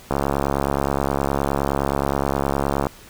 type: click train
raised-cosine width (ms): 1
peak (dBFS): -6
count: 193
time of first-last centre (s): 0.11-2.869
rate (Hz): 69.6
effects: pink hiss -45 dBFS RMS until 3.09 s